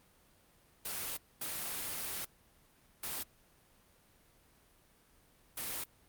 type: noise bursts at uneven times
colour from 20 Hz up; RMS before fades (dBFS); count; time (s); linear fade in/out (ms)
white; -39; 4; 0.85-1.17 / 1.41-2.25 / 3.03-3.23 / 5.57-5.84; 5
effects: pink hiss -66 dBFS RMS until 6.08 s + Opus 32 kbps